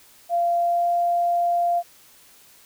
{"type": "tone with pitch glide", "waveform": "sine", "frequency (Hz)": [690, 694.4], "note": ["F5", "F5"], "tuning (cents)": [-21, -10], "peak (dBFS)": -18, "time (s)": [0.29, 1.83], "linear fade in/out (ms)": 50, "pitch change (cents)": 11, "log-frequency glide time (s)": [0.57, 0.89], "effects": ["white hiss -52 dBFS RMS until 2.65 s"]}